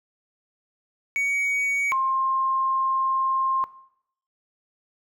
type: tone pair in turn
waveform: triangle / sine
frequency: 2249 / 1060.2 Hz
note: C#7 / C6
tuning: +24 / +23 cents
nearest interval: octave + minor second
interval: 1301 cents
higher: first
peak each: -20 dBFS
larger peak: neither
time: 1.16-1.92 / 1.92-3.64 s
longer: second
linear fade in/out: 0 ms
effects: noise-tail reverb RT60 0.7 s tail -18 dB re dry